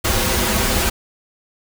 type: noise with comb filter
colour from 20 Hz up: pink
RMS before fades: -18 dBFS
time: 0.04-0.9 s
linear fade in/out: 10 ms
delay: 6.8 ms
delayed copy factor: -1
effects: none